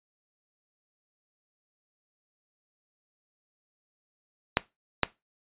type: clicks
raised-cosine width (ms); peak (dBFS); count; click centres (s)
0.3; -4; 2; 4.571 / 5.033
effects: noise-tail reverb RT60 0.2 s tail -18 dB re dry + resampled to 8000 Hz